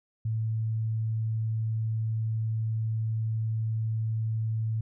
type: tone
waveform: sine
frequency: 111 Hz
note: A2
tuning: 16 cents sharp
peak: -26 dBFS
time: 0.25-4.81 s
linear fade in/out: 5 ms
effects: none